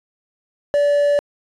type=tone with quantisation; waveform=triangle; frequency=578 Hz; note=D5; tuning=28 cents flat; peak=-11 dBFS; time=0.74-1.19 s; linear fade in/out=0 ms; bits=6; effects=resampled to 24000 Hz